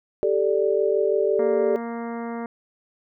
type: chord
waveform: sine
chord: G suspended second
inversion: none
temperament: equal with one note detuned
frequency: 392 / 438 / 587.3 Hz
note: G4 / A4 / D5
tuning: 0 / -8 / 0 cents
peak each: -22 / -22 / -24 dBFS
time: 0.23-1.76 s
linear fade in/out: 0 ms
type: harmonic tone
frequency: 233.1 Hz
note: A#3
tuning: in tune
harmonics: 1 / 2 / 3 / 4 / 5 / 6 / 7 / 8 / 9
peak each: -30 / -34 / -37 / -39 / -42 / -45 / -50 / -48 / -49 dBFS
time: 1.39-2.46 s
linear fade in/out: 2 ms
effects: none